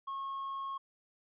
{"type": "tone with tanh clipping", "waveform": "sine", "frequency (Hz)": 1089, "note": "C#6", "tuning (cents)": -31, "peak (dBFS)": -37, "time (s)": [0.07, 0.78], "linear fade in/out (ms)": 10, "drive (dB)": 2, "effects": ["resampled to 8000 Hz"]}